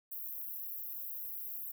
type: high-pass noise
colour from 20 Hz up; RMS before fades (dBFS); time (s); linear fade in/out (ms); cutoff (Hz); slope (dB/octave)
pink; -42; 0.11-1.72; 10; 12000; 96
effects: none